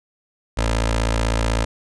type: tone with notch filter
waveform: 15% pulse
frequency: 56 Hz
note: A1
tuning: 31 cents sharp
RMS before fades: -20 dBFS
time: 0.57-1.65 s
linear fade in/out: 10 ms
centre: 160 Hz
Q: 0.71
effects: resampled to 22050 Hz